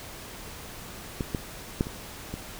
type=clicks; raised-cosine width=3 ms; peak=-15 / -14 / -10 / -22 / -20 dBFS; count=5; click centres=1.208 / 1.348 / 1.809 / 1.869 / 2.34 s; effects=pink hiss -42 dBFS RMS until 2.59 s